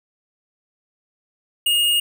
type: tone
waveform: square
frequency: 2852 Hz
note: F7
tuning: 36 cents sharp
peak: -16 dBFS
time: 1.66-2 s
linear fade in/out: 5 ms
effects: none